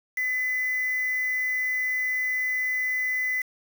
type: tone with quantisation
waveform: sine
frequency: 2012 Hz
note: B6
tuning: 32 cents sharp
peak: -24 dBFS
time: 0.17-3.42 s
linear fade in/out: 5 ms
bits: 6
effects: none